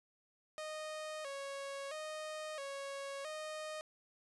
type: tone with vibrato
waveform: sawtooth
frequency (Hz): 585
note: D5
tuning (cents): -7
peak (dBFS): -38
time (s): 0.58-3.81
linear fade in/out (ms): 0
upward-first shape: square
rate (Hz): 0.75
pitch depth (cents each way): 97
effects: resampled to 24000 Hz